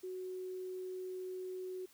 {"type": "tone", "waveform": "sine", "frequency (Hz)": 370, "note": "F#4", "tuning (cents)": 0, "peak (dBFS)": -40, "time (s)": [0.03, 1.86], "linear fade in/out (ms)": 10, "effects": ["white hiss -65 dBFS RMS until 1.93 s"]}